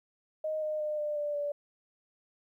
sine tone with pitch steps, 622.3 / 613.7 / 605.3 / 597 / 588.7 / 580.6 Hz, D#5 / D#5 / D#5 / D5 / D5 / D5, 0 / -24 / -48 / +28 / +4 / -20 cents, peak -30 dBFS, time 0.44-1.52 s, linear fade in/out 5 ms, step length 180 ms, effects 12-bit

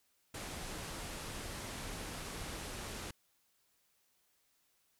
pink low-pass noise, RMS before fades -44 dBFS, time 0.34-3.11 s, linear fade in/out 5 ms, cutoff 12000 Hz, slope 48 dB/octave, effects white hiss -75 dBFS RMS until 4.99 s

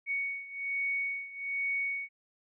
sine beating tone pair, 2229 / 2230.2 Hz, C#7 / C#7, +9 / +10 cents, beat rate 1.2 Hz, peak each -33 / -36 dBFS, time 0.06-2.09 s, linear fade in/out 50 ms, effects none

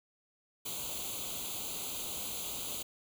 white noise with comb filter, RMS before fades -39 dBFS, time 0.65-2.83 s, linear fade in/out 10 ms, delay 0.28 ms, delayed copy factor +0.9, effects none

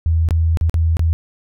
sine tone with dropouts, 81.6 Hz, E2, 17 cents flat, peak -12 dBFS, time 0.06-1.13 s, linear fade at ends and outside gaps 0 ms, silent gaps 0.288-0.308 / 0.572-0.611 / 0.696-0.742 / 0.969-0.994 s, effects none

